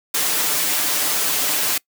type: noise with comb filter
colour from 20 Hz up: white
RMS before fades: -20 dBFS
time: 0.14-1.78 s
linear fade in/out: 5 ms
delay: 6.7 ms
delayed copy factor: +0.6
effects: noise-tail reverb RT60 0.1 s tail -24 dB re dry + high-pass 200 Hz 12 dB/octave